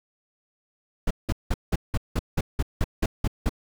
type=noise bursts; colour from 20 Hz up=brown; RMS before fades=-22 dBFS; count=12; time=1.07-3.494 s; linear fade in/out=5 ms; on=37 ms; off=180 ms; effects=none